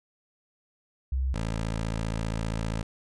sine / 15% pulse tone pair in turn, 65.41 / 55.11 Hz, C2 / A1, 0 / +3 cents, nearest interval minor third, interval 297 cents, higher first, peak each -24 / -22 dBFS, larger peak second, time 1.12-1.34 / 1.34-2.83 s, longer second, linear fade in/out 5 ms, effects resampled to 22050 Hz

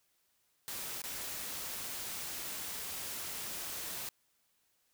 white noise with dropouts, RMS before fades -41 dBFS, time 0.68-4.09 s, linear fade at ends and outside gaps 0 ms, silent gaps 1.018-1.039 s, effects white hiss -75 dBFS RMS until 4.93 s

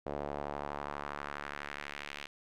sawtooth tone with band-pass filter sweep, 72.2 Hz, D2, 29 cents flat, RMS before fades -41 dBFS, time 0.06-2.27 s, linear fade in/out 5 ms, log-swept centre 570 to 2700 Hz, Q 1.6, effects none

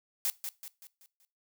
blue noise with echo, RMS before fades -30 dBFS, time 0.25-0.3 s, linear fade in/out 0 ms, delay 190 ms, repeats 5, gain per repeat -7 dB, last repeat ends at 1.25 s, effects noise-tail reverb RT60 0.3 s tail -20 dB re dry

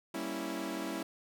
sawtooth chord, G diminished seventh, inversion none, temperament equal with one note detuned, 195.09 / 233.1 / 277.2 / 329.6 Hz, G3 / Bb3 / Db4 / Fb4, -8 / 0 / 0 / 0 cents, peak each -39 / -40 / -37 / -35 dBFS, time 0.14-1.03 s, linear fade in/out 5 ms, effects none

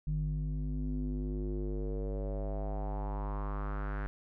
square tone with low-pass filter sweep, 50.5 Hz, G#1, 48 cents flat, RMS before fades -35 dBFS, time 0.07-4.07 s, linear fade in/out 0 ms, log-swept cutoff 150 to 1600 Hz, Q 3.8, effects none

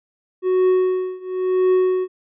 triangle tone with tremolo, 370 Hz, F#4, in tune, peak -10 dBFS, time 0.42-2.08 s, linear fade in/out 50 ms, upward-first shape triangle, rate 0.96 Hz, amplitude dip 95%, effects resampled to 8000 Hz

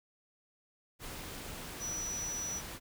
sine tone in noise, 5900 Hz, F#8, 6 cents flat, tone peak -36 dBFS, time 1.79-2.62 s, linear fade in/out 50 ms, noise pink, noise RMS -44 dBFS, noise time 0.99-2.8 s, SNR +5 dB, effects none

